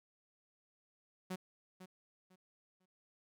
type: tone with echo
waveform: sawtooth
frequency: 185 Hz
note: F#3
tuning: in tune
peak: -35 dBFS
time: 1.3-1.36 s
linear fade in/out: 10 ms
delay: 500 ms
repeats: 3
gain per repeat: -12 dB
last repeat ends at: 2.86 s
effects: none